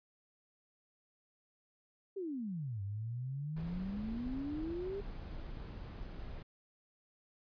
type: exponential two-way sweep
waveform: sine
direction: down then up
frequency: 407.7 to 96.6 to 407.7 Hz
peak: -37 dBFS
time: 2.16-5.01 s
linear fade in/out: 10 ms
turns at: 2.82 s
type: noise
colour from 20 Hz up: brown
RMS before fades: -45 dBFS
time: 3.56-6.43 s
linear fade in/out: 10 ms
effects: resampled to 11025 Hz